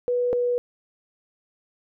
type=tone pair in turn; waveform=sine; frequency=490 / 487.7 Hz; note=B4 / B4; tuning=-14 / -22 cents; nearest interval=unison; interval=8 cents; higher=first; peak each=-20 dBFS; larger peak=neither; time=0.08-0.33 / 0.33-0.58 s; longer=neither; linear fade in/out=0 ms; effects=none